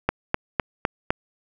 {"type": "click train", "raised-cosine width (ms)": 0.5, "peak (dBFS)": -4, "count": 5, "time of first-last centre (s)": [0.09, 1.105], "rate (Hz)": 3.94, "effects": []}